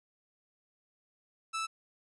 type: tone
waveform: sawtooth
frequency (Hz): 1316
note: E6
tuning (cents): -3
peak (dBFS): -29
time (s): 1.53-1.67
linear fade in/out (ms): 20
effects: resampled to 24000 Hz